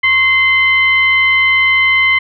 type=tone with frequency modulation; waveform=sine; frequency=2073 Hz; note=C7; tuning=17 cents flat; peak=-8 dBFS; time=0.03-2.19 s; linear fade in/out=10 ms; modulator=992 Hz; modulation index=0.54; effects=none